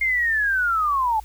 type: linear sweep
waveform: sine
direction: down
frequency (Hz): 2134 to 841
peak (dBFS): -18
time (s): 0.01-1.2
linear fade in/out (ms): 5
effects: added 56 Hz sine -40 dBFS peak until 1.24 s + white hiss -52 dBFS RMS until 1.24 s

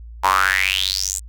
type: tone with high-pass filter sweep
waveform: sawtooth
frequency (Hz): 95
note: F#2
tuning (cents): +46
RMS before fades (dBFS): -19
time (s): 0.23-1.2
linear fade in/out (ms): 20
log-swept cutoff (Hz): 900 to 8000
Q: 7
effects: added 57 Hz sine -34 dBFS peak until 1.28 s

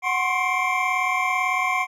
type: tone cluster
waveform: triangle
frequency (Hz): 739 / 1044 / 1082 / 2118 / 2326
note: F#5 / C6 / C#6 / C7 / D7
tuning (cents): -2 / -4 / -42 / +21 / -17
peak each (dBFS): -25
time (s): 0.02-1.87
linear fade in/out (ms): 50
effects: none

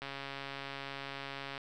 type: click train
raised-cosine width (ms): 0.3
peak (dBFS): -25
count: 216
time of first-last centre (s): 0.02-1.578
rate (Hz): 138
effects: none

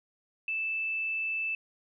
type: tone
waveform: sine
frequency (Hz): 2637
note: E7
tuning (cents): 0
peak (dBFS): -29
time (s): 0.48-1.55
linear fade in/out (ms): 2
effects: none

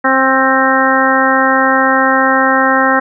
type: harmonic tone with a mistuned harmonic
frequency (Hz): 264.8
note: C4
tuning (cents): +21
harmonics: 1 / 2 / 3 / 4 / 5 / 6 / 7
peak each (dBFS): -16 / -16 / -16 / -16 / -16 / -16 / -16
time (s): 0.04-3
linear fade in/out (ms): 10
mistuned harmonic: 6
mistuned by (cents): -19
effects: none

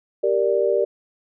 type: chord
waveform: sine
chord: G minor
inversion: none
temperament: equal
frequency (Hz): 392 / 466.2 / 587.3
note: G4 / Bb4 / D5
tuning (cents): 0 / 0 / 0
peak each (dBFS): -21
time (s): 0.23-0.85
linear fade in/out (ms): 10
effects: none

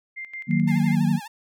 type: tone with tremolo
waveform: sine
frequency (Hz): 2098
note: C7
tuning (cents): +4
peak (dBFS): -31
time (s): 0.16-0.96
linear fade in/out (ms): 20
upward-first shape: square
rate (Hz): 5.7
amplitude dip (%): 75
type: chord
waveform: sine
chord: D# minor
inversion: none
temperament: equal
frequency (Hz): 155.56 / 185 / 233.1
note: D#3 / F#3 / A#3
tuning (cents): 0 / 0 / 0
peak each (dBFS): -22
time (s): 0.47-1.2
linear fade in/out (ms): 50
type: tone with vibrato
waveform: sawtooth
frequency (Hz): 858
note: A5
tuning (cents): -44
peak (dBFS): -32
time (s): 0.67-1.28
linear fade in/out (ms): 10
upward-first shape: sine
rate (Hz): 12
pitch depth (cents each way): 110
effects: none

